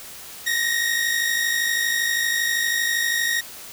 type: tone pair together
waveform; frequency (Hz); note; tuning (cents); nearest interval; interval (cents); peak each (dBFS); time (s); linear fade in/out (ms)
sawtooth; 1833 / 1885.6; A#6 / A#6; -30 / +19; unison; 49; -22 / -18; 0.46-3.41; 10
effects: white hiss -39 dBFS RMS until 3.72 s